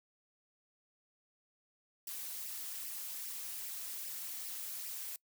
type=noise with flanger; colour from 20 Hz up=blue; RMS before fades=-43 dBFS; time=2.07-5.16 s; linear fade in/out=2 ms; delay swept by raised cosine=0.37 to 5.67 ms; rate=2.5 Hz; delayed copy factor=+0.6; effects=noise-tail reverb RT60 0.1 s tail -23 dB re dry